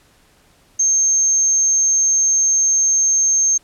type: tone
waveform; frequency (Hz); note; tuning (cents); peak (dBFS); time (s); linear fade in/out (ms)
sine; 6380; G8; +30; -12; 0.79-3.58; 10
effects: pink hiss -54 dBFS RMS until 3.63 s + low-pass 12000 Hz 12 dB/octave